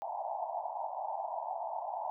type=band-pass noise; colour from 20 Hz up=white; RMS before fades=-38 dBFS; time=0.02-2.1 s; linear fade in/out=0 ms; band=630 to 930 Hz; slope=96 dB/octave; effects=none